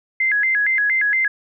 sine tone with vibrato, 1864.7 Hz, A#6, in tune, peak -15 dBFS, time 0.2-1.28 s, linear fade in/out 5 ms, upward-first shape square, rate 4.3 Hz, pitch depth 190 cents each way, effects none

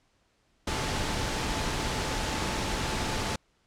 sine tone in noise, 872 Hz, A5, 16 cents flat, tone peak -40 dBFS, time 0.67-3.36 s, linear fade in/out 5 ms, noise pink, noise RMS -30 dBFS, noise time 0.67-3.36 s, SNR -13 dB, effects pink hiss -69 dBFS RMS until 3.66 s + low-pass 7000 Hz 12 dB/octave

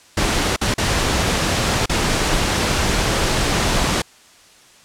pink noise with dropouts, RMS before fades -18 dBFS, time 0.17-4.02 s, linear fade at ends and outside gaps 5 ms, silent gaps 0.563-0.612 / 0.741-0.78 / 1.859-1.894 s, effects white hiss -48 dBFS RMS until 4.84 s + low-pass 8000 Hz 12 dB/octave

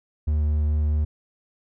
triangle tone, 75.4 Hz, D2, 46 cents sharp, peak -17 dBFS, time 0.27-1.05 s, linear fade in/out 10 ms, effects none

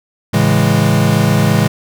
square chord, A major seventh, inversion none, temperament equal, 110 / 138.59 / 164.81 / 207.7 Hz, A2 / C#3 / E3 / G#3, 0 / 0 / 0 / 0 cents, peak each -16 dBFS, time 0.33-1.68 s, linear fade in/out 10 ms, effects none

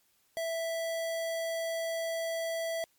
square tone, 659.3 Hz, E5, in tune, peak -32 dBFS, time 0.37-2.84 s, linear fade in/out 0 ms, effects white hiss -70 dBFS RMS until 2.98 s + MP3 96 kbps

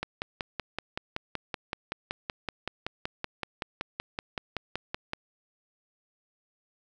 click train, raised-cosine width 0.3 ms, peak -15 dBFS, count 28, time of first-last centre 0.03-5.134 s, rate 5.29 Hz, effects none

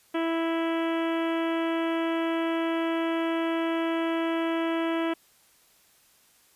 harmonic tone, 329.6 Hz, E4, in tune, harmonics 1 / 2 / 3 / 4 / 5 / 6 / 7 / 8 / 9 / 10, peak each -26 / -32 / -36 / -38 / -40 / -42 / -43 / -44 / -45 / -46 dBFS, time 0.14-5.14 s, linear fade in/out 10 ms, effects white hiss -61 dBFS RMS until 6.55 s + resampled to 32000 Hz

